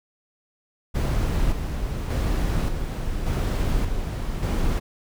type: noise with tremolo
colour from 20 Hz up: brown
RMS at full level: -22 dBFS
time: 0.94-4.8 s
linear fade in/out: 20 ms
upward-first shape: square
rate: 0.86 Hz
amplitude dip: 45%
effects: none